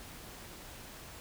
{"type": "silence", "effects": ["pink hiss -49 dBFS RMS until 1.2 s"]}